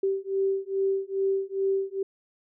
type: beating tone pair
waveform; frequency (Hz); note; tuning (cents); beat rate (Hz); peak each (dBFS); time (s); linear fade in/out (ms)
sine; 387.5 / 389.9; G4 / G4; -20 / -9; 2.4; -27; 0.03-2.03; 5
effects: none